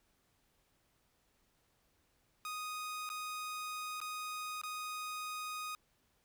sawtooth tone with dropouts, 1244.5 Hz, D#6, in tune, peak -36 dBFS, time 2.45-5.75 s, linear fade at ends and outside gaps 1 ms, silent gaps 3.091-3.1 / 4.003-4.014 / 4.615-4.635 s, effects pink hiss -75 dBFS RMS until 6.24 s

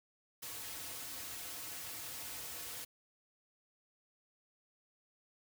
white noise with comb filter, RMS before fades -45 dBFS, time 0.42-2.85 s, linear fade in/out 10 ms, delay 5 ms, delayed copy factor -0.7, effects none

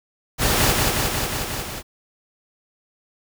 pink noise with echo, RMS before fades -19 dBFS, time 0.38-0.75 s, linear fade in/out 50 ms, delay 180 ms, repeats 6, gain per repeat -2 dB, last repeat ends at 1.83 s, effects none

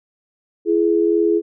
sine tone pair together, 337 / 420 Hz, E4 / G#4, +38 / +19 cents, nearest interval major third, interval 381 cents, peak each -16 dBFS, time 0.65-1.42 s, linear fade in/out 50 ms, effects none

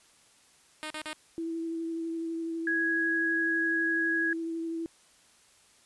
5% pulse tone bursts, 308.2 Hz, D#4, 16 cents flat, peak -24 dBFS, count 3, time 0.83-1.132 s, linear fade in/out 0 ms, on 74 ms, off 40 ms
sine tone with vibrato, 329.6 Hz, E4, in tune, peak -31 dBFS, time 1.38-4.86 s, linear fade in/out 0 ms, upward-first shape sine, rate 12 Hz, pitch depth 14 cents each way
sine tone, 1661.2 Hz, G#6, in tune, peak -26 dBFS, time 2.67-4.33 s, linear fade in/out 2 ms
effects white hiss -61 dBFS RMS until 5.85 s + resampled to 24000 Hz

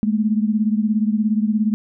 sine beating tone pair, 210.6 / 227.6 Hz, G#3 / A#3, +24 / -41 cents, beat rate 17 Hz, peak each -17 / -21 dBFS, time 0.03-1.74 s, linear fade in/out 0 ms, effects none

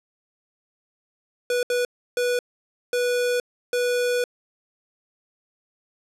square tone bursts at uneven times, 490 Hz, B4, 14 cents flat, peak -21 dBFS, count 5, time 1.5-1.63 / 1.7-1.85 / 2.17-2.39 / 2.93-3.4 / 3.73-4.24 s, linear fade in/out 2 ms, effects low-pass 12000 Hz 12 dB/octave

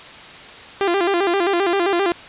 sawtooth tone with vibrato, 370 Hz, F#4, in tune, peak -12 dBFS, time 0.81-2.12 s, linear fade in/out 0 ms, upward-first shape square, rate 7.6 Hz, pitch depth 120 cents each way, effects white hiss -38 dBFS RMS until 2.28 s + resampled to 8000 Hz

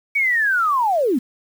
sine linear sweep, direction down, 2280 to 216.3 Hz, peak -15 dBFS, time 0.15-1.19 s, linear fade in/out 10 ms, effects 7-bit

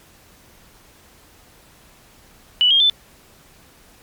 sine tone with pitch steps, 2960 / 3228 / 3520 Hz, F#7 / G#7 / A7, 0 / -50 / 0 cents, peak -11 dBFS, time 2.61-2.898 s, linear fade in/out 0 ms, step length 96 ms, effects pink hiss -50 dBFS RMS until 4.02 s + MP3 96 kbps

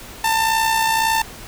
sawtooth tone with amplitude modulation, 894 Hz, A5, 27 cents sharp, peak -10 dBFS, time 0.24-1.22 s, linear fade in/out 5 ms, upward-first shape sine, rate 61.8 Hz, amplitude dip 45%, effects pink hiss -37 dBFS RMS until 1.47 s

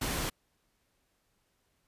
pink noise, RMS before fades -33 dBFS, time 0.01-0.3 s, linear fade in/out 10 ms, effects pink hiss -75 dBFS RMS until 1.87 s + resampled to 32000 Hz

